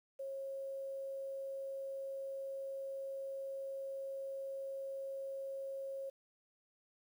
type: tone with quantisation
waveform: sine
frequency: 543 Hz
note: C#5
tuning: 36 cents flat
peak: -40 dBFS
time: 0.19-6.1 s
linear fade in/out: 10 ms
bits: 11
effects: none